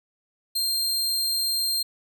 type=tone; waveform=sawtooth; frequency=4186 Hz; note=C8; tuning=in tune; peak=-20 dBFS; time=0.55-1.83 s; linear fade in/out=10 ms; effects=none